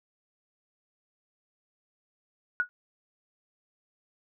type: tone with exponential decay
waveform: sine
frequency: 1460 Hz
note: F#6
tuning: 24 cents flat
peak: -19 dBFS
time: 2.6-2.69 s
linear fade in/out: 0 ms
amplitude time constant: 18 ms
effects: none